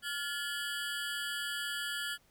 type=ring-modulated tone; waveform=25% pulse; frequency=1562 Hz; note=G6; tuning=7 cents flat; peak=-28 dBFS; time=0.02-2.18 s; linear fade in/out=50 ms; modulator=152 Hz; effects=pink hiss -68 dBFS RMS until 2.3 s